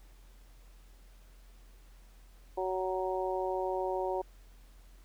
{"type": "harmonic tone", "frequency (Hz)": 186.6, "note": "F#3", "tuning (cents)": 15, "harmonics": [2, 3, 4, 5], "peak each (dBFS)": [-34, -36, -37, -38], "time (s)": [2.57, 4.22], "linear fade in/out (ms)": 10, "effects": ["added 43 Hz sine -53 dBFS peak until 5.04 s", "pink hiss -65 dBFS RMS until 5.04 s"]}